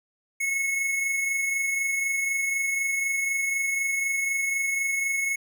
square tone pair together, 2188 / 2212 Hz, C#7 / C#7, -23 / -4 cents, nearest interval unison, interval 19 cents, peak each -25 / -36 dBFS, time 0.4-5.36 s, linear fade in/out 10 ms, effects none

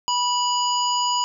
harmonic tone, 980 Hz, B5, 14 cents flat, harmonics 1 / 3 / 5 / 7, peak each -21 / -26 / -28 / -29 dBFS, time 0.08-1.24 s, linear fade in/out 0 ms, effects none

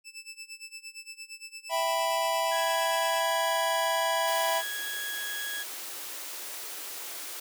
20% pulse tone with tremolo, 2637 Hz, E7, in tune, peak -34 dBFS, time 0.04-3.23 s, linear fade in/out 50 ms, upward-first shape sine, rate 8.7 Hz, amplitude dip 90%
square chord, E minor, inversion none, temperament equal, 659.3 / 784 / 987.8 Hz, E5 / G5 / B5, 0 / 0 / 0 cents, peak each -30 / -34 / -30 dBFS, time 1.69-4.63 s, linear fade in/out 50 ms
30% pulse tone, 1661.2 Hz, G#6, in tune, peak -31 dBFS, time 2.51-5.64 s, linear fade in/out 20 ms
white high-pass noise, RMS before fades -39 dBFS, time 4.27-7.4 s, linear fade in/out 5 ms, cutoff 290 Hz, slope 48 dB/octave
effects none

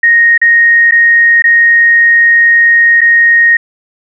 sine tone with dropouts, 1864.7 Hz, A#6, in tune, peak -3 dBFS, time 0.03-3.57 s, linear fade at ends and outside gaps 5 ms, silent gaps 0.378-0.415 / 0.911-0.92 / 1.422-1.44 / 3.008-3.014 s, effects none

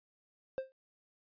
triangle tone with exponential decay, 527 Hz, C5, 12 cents sharp, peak -28 dBFS, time 0.58-0.72 s, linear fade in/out 0 ms, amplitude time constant 30 ms, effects resampled to 11025 Hz

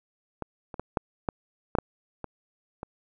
clicks, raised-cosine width 1 ms, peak -18 / -24 / -18 / -10 / -12 / -10 / -8 / -20 / -21 dBFS, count 9, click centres 0.423 / 0.742 / 0.796 / 0.972 / 1.288 / 1.752 / 1.786 / 2.243 / 2.831 s, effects none

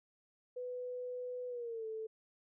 sine tone with pitch glide, 497.2 to 440.4 Hz, B4 to A4, +12 to +2 cents, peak -39 dBFS, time 0.56-2.07 s, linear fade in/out 10 ms, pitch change -210 cents, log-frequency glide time 1.48-1.86 s, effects none

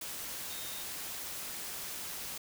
sine tone in noise, 3694 Hz, A#7, 16 cents flat, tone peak -48 dBFS, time 0.5-0.83 s, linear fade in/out 5 ms, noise white, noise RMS -41 dBFS, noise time 0.01-2.38 s, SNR -10 dB, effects none

